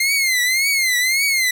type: tone with vibrato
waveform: sawtooth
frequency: 2100 Hz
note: C7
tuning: 6 cents sharp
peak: -12 dBFS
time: 0-1.51 s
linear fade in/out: 5 ms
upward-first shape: triangle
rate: 1.8 Hz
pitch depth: 140 cents each way
effects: none